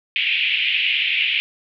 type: band-pass noise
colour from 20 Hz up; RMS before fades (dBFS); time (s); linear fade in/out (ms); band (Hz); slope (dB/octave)
pink; -20; 0.16-1.4; 0; 2300 to 3100; 48
effects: none